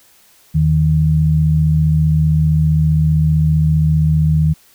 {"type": "tone pair together", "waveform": "sine", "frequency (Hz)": [80.51, 155.8], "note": ["E2", "D#3"], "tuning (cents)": [-40, 3], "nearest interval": "major seventh", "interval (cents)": 1143, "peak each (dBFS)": [-16, -11], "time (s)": [0.54, 4.54], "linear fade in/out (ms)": 20, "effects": ["white hiss -50 dBFS RMS until 4.74 s"]}